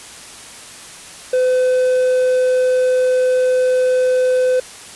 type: tone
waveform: triangle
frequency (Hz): 508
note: B4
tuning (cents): +49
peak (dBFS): -10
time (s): 1.33-4.6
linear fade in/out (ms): 5
effects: white hiss -36 dBFS RMS until 4.95 s + resampled to 24000 Hz